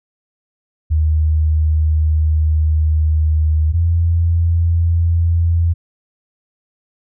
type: tone pair in turn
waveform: sine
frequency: 77.78 / 84.29 Hz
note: D#2 / E2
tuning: 0 / +39 cents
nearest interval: minor second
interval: 139 cents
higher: second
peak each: -11 dBFS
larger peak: neither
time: 0.9-3.73 / 3.73-5.74 s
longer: first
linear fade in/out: 20 ms
effects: none